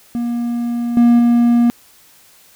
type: tone with level steps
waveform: triangle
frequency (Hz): 237.6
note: A#3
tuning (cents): +33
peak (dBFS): -15 / -5 / -7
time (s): 0.15-1.7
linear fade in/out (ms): 0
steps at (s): 0.97 / 1.19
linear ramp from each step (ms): 2
effects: white hiss -48 dBFS RMS until 2.55 s